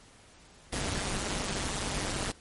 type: noise with amplitude modulation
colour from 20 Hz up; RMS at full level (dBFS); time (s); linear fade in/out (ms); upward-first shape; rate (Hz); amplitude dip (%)
pink; -29; 0.72-2.32; 10; sine; 195; 85
effects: pink hiss -56 dBFS RMS until 2.4 s + MP3 48 kbps